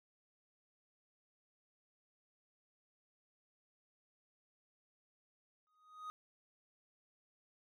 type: tone with exponential growth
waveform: triangle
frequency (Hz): 1248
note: D#6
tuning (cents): +5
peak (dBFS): -39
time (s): 5.67-6.1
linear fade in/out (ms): 0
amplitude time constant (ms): 93
effects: none